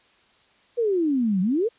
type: exponential two-way sweep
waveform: sine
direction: down then up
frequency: 493.9 to 178 to 493.9 Hz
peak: -19 dBFS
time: 0.77-1.69 s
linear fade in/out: 20 ms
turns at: 1.41 s
effects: white hiss -59 dBFS RMS until 1.78 s + resampled to 8000 Hz